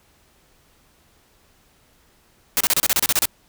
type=noise bursts; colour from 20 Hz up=white; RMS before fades=-18 dBFS; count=11; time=2.57-3.255 s; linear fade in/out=0 ms; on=35 ms; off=30 ms; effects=pink hiss -58 dBFS RMS until 3.48 s